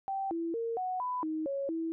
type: tone with pitch steps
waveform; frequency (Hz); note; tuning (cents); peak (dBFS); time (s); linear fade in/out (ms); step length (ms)
sine; 778 / 333.4 / 460.1 / 739 / 997 / 314 / 553 / 326.9; G5 / E4 / A#4 / F#5 / B5 / D#4 / C#5 / E4; -13 / +20 / -23 / -2 / +16 / +16 / -4 / -14; -31; 0.08-1.92; 0; 230
effects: none